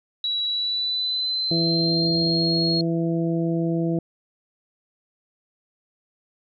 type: tone with pitch glide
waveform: sine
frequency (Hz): 3905 to 4283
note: B7 to C8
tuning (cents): -20 to +40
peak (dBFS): -22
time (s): 0.24-2.81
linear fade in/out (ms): 2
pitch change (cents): +160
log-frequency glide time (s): 0.46-2.54
type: harmonic tone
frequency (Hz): 166.4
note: E3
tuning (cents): +17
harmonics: 1 / 2 / 3 / 4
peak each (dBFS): -23 / -24 / -32 / -33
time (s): 1.51-3.99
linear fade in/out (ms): 2
effects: none